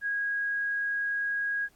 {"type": "tone", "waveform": "sine", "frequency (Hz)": 1645, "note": "G#6", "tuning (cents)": -17, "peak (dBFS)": -27, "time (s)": [0.01, 1.69], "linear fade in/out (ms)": 50, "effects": ["pink hiss -65 dBFS RMS until 1.75 s", "AAC 64 kbps"]}